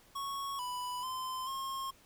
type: tone with pitch steps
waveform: square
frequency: 1106 / 991 / 1032 / 1074 Hz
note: C#6 / B5 / C6 / C6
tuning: -4 / +6 / -24 / +45 cents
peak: -37 dBFS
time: 0.15-1.91 s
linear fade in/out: 10 ms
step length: 440 ms
effects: pink hiss -62 dBFS RMS until 2.05 s